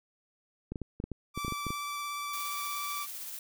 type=clicks; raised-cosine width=3 ms; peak=-23 dBFS; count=12; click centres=0.72 / 0.758 / 0.817 / 1.001 / 1.04 / 1.117 / 1.376 / 1.448 / 1.481 / 1.523 / 1.667 / 1.705 s
type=tone with vibrato; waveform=sawtooth; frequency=1163 Hz; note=D6; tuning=17 cents flat; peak=-31 dBFS; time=1.34-3.07 s; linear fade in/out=50 ms; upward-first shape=sine; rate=17 Hz; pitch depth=12 cents each way
type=noise with tremolo; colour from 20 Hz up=blue; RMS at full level=-40 dBFS; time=2.33-3.39 s; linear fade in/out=2 ms; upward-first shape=sine; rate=16 Hz; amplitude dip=25%
effects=none